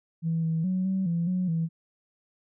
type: tone with pitch steps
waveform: sine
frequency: 164 / 162.1 / 185.5 / 190.3 / 169.2 / 183 / 164.1 Hz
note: E3 / E3 / F#3 / F#3 / E3 / F#3 / E3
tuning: -9 / -29 / +5 / +49 / +45 / -19 / -8 cents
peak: -23 dBFS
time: 0.22-1.69 s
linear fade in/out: 50 ms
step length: 210 ms
effects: tanh soft clip ceiling -19 dBFS